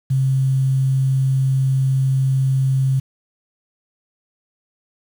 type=tone with quantisation; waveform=sine; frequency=133.2 Hz; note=C3; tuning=31 cents sharp; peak=-14 dBFS; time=0.1-3 s; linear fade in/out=10 ms; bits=7; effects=none